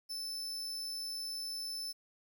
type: tone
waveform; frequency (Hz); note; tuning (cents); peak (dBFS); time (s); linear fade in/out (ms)
40% pulse; 5274; E8; 0; -37; 0.09-1.93; 20
effects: 11-bit